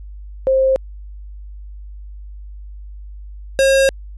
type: tone pair in turn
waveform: sine / square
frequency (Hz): 529 / 539.8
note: C5 / C#5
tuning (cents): +19 / -46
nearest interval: unison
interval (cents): 35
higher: second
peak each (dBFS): -11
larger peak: neither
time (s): 0.47-0.76 / 3.59-3.89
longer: second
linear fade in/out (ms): 0
effects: added 50 Hz sine -31 dBFS peak until 4.17 s + resampled to 24000 Hz